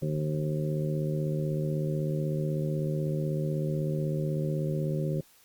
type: harmonic tone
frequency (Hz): 76.1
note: D#2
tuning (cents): -38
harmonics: 2 / 3 / 4 / 5 / 6 / 7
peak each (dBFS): -28 / -39 / -40 / -36 / -45 / -37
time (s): 0.02-5.21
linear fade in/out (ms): 5
effects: white hiss -60 dBFS RMS until 5.44 s + Opus 48 kbps